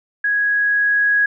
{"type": "tone with level ramp", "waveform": "sine", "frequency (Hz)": 1661, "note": "G#6", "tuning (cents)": 0, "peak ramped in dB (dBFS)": [-15, -12], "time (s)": [0.24, 1.26], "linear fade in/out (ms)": 5, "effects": []}